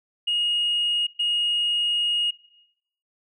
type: tone bursts at uneven times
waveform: sine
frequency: 2870 Hz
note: F7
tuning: 47 cents sharp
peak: -19 dBFS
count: 2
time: 0.27-1.07 / 1.19-2.31 s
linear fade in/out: 10 ms
effects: noise-tail reverb RT60 0.8 s tail -19 dB re dry + tanh soft clip ceiling -17 dBFS